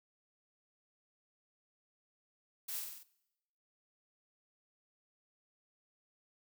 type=noise with echo; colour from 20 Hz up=blue; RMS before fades=-41 dBFS; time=2.68-2.8 s; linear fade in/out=10 ms; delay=47 ms; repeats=5; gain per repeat=-3 dB; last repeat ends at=3.035 s; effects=noise-tail reverb RT60 0.9 s tail -21 dB re dry